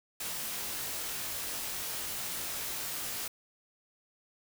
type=noise with comb filter; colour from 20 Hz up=white; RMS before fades=-37 dBFS; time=0.2-3.28 s; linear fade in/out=5 ms; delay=20 ms; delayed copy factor=-0.7; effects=none